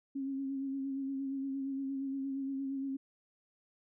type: tone with vibrato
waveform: sine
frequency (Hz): 271.6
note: C#4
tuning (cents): -35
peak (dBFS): -34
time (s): 0.15-2.97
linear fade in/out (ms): 10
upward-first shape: sine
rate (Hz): 8.6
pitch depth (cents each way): 29
effects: none